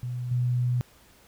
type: tone with level steps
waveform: sine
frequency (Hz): 123.47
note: B2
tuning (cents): 0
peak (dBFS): -29 / -22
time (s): 0.03-0.81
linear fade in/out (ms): 0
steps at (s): 0.31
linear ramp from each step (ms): 5
effects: pink hiss -57 dBFS RMS until 1.27 s